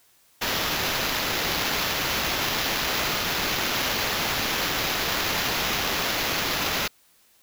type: noise with sample-and-hold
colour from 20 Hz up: white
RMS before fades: -26 dBFS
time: 0.41-6.88 s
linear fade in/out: 10 ms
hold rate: 8820 Hz
effects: white hiss -60 dBFS RMS until 7.42 s